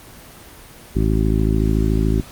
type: harmonic tone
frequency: 53.7 Hz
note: A1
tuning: 41 cents flat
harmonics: 1 / 2 / 3 / 4 / 5 / 6 / 7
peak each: -18 / -21 / -23 / -24 / -25 / -26 / -26 dBFS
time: 0.95-2.21 s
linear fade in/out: 10 ms
effects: pink hiss -41 dBFS RMS until 2.31 s + Opus 24 kbps